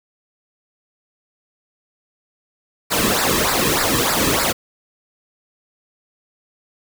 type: noise with flanger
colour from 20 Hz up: pink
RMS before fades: -18 dBFS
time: 2.9-4.53 s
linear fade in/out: 20 ms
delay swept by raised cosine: 0.31 to 1.41 ms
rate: 3.3 Hz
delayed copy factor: -0.8
effects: none